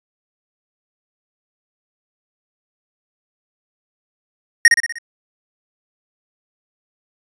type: tone with echo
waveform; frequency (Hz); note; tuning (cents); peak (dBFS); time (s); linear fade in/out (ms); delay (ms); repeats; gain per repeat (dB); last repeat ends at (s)
square; 1864.7; A#6; 0; -4; 4.65-4.68; 2; 61; 5; -5; 4.985
effects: resampled to 22050 Hz